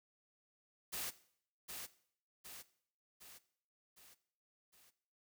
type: noise with echo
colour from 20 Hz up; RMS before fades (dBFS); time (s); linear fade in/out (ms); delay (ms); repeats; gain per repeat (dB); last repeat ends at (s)
white; -42; 0.92-1.11; 20; 760; 5; -5; 4.91
effects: noise-tail reverb RT60 0.6 s tail -17 dB re dry

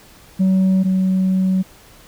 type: tone pair in turn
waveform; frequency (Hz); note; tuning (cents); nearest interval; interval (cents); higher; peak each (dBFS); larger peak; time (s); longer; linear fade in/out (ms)
sine; 188.9 / 187.7; F#3 / F#3; +36 / +25; unison; 11; first; -9 / -12; first; 0.39-0.84 / 0.84-1.63; second; 20
effects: tanh soft clip ceiling -11 dBFS + pink hiss -46 dBFS RMS until 2.07 s

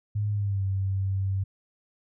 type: tone with pitch glide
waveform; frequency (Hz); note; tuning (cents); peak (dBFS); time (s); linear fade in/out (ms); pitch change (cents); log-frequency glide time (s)
sine; 104.1 to 96.57; G#2 to G2; +5 to -25; -24; 0.15-1.44; 10; -130; 0.31-0.64
effects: none

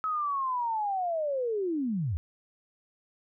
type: linear sweep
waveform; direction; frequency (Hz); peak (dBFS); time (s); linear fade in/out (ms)
sine; down; 1290 to 72.3; -27; 0.04-2.17; 0
effects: none

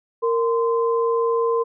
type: tone pair together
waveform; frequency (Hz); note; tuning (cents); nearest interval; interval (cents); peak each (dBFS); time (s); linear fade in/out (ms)
sine; 462.7 / 1034; A#4 / C6; -13 / -21; octave + major second; 1392; -18 / -24; 0.22-1.64; 20
effects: none

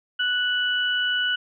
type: tone pair together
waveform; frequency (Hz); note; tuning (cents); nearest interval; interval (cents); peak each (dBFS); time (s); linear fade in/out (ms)
sine; 1480 / 2958; F#6 / F#7; 0 / -1; octave; 1199; -23 / -24; 0.19-1.36; 10
effects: none

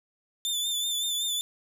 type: tone with vibrato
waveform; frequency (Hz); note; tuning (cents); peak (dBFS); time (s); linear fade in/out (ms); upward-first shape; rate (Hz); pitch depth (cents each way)
sawtooth; 3538; A7; +9; -24; 0.45-1.41; 0; sine; 5.3; 42
effects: none

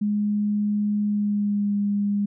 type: tone with pitch glide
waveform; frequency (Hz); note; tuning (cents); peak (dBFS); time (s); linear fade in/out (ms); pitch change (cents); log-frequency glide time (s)
sine; 207.7 to 203.4; G#3 to G#3; 0 to -36; -20; 0.01-2.26; 10; -36; 1.04-1.76
effects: none

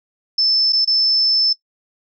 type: tone with dropouts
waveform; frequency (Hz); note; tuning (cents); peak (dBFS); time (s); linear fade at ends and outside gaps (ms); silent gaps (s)
sine; 5274; E8; 0; -13; 0.38-1.53; 5; 0.724-0.73 / 0.848-0.874
effects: noise-tail reverb RT60 0.1 s tail -18 dB re dry

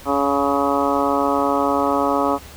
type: harmonic tone with a mistuned harmonic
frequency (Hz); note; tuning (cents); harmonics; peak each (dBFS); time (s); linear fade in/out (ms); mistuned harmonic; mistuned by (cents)
140.6; C#3; +25; 2 / 3 / 4 / 5 / 6 / 7 / 8 / 9; -22 / -25 / -23 / -25 / -25 / -26 / -25 / -25; 0.05-2.39; 50; 8; -19
effects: added 73 Hz sine -42 dBFS peak until 2.56 s + pink hiss -41 dBFS RMS until 2.56 s

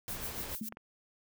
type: noise with tremolo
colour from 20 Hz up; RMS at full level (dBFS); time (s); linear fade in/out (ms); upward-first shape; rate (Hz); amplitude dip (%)
violet; -38; 0.08-0.69; 5; triangle; 7; 95
type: noise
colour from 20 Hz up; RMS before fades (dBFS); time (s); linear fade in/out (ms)
pink; -43; 0.08-0.55; 0
type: tone with exponential decay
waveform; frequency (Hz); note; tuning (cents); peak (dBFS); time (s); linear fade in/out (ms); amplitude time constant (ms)
sine; 218.9; A3; -9; -32; 0.61-0.75; 5; 29
type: clicks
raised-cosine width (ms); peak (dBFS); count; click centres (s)
0.5; -27 / -32; 2; 0.724 / 0.771
effects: none

